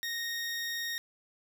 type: tone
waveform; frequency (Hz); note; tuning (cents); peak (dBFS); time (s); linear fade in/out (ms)
20% pulse; 1861; A#6; -3; -28; 0.03-0.98; 0
effects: none